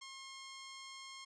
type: tone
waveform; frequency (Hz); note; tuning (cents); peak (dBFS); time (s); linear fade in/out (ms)
10% pulse; 1072; C6; +42; -40; 0.01-1.25; 10
effects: resampled to 22050 Hz